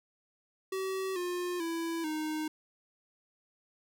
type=tone with pitch steps; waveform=square; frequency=381.2 / 355.7 / 331.9 / 309.6 Hz; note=G4 / F4 / E4 / D#4; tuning=-48 / +32 / +12 / -9 cents; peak=-33 dBFS; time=0.72-2.48 s; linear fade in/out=5 ms; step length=440 ms; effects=none